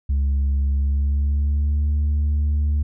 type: tone with pitch glide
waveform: sine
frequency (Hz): 69.3 to 73.85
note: C#2 to D2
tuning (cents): 0 to +10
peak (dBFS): -14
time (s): 0.09-2.83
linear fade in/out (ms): 10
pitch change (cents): +110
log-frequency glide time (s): 0.73-1.89
effects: tanh soft clip ceiling -16 dBFS